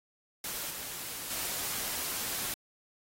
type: noise with level steps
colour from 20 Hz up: white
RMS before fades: -37 / -40 / -35 dBFS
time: 0.44-2.54 s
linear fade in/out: 2 ms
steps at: 0.7 / 1.3 s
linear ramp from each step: 10 ms
effects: AAC 48 kbps